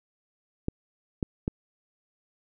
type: clicks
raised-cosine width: 3 ms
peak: -14 dBFS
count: 3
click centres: 0.684 / 1.228 / 1.479 s
effects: none